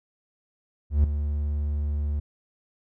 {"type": "tone with ADSR envelope", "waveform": "triangle", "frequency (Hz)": 73.42, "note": "D2", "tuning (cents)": 0, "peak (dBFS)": -12, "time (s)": [0.9, 2.2], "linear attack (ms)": 140, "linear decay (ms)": 6, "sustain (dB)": -10, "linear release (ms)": 8, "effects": []}